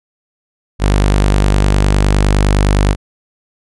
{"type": "tone", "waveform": "sawtooth", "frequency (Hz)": 49.78, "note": "G1", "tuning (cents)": 27, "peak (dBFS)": -5, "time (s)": [0.79, 2.96], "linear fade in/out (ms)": 50, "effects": ["resampled to 24000 Hz"]}